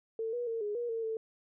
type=tone with pitch steps; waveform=sine; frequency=448.6 / 483.6 / 455.9 / 415.6 / 477.9 / 454.3 / 444.3 Hz; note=A4 / B4 / A#4 / G#4 / A#4 / A#4 / A4; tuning=+34 / -36 / -39 / +1 / +43 / -45 / +17 cents; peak=-32 dBFS; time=0.19-1.17 s; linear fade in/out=2 ms; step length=140 ms; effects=none